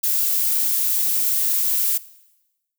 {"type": "noise", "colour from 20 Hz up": "violet", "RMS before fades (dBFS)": -20, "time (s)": [0.03, 1.98], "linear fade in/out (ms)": 10, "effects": ["noise-tail reverb RT60 1.0 s tail -19 dB re dry"]}